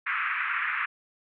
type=band-pass noise; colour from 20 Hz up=pink; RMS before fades=-29 dBFS; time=0.06-0.86 s; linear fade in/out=10 ms; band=1200 to 2400 Hz; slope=48 dB/octave; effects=none